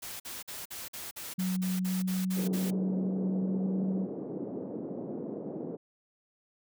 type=noise bursts; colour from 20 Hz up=white; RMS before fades=-41 dBFS; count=12; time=0.02-2.708 s; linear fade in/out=10 ms; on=180 ms; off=48 ms
type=tone with pitch glide; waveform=sine; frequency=185 to 190.09 Hz; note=F#3 to F#3; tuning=0 to +47 cents; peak=-28 dBFS; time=1.38-4.06 s; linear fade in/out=10 ms; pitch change=+47 cents; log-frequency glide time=1.77-3.95 s
type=band-pass noise; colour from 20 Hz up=white; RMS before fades=-38 dBFS; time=2.36-5.77 s; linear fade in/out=20 ms; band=170 to 450 Hz; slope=24 dB/octave
effects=none